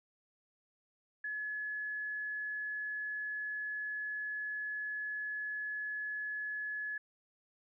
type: tone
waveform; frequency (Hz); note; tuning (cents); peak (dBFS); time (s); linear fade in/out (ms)
sine; 1703; G#6; +43; -36; 1.24-6.98; 5
effects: none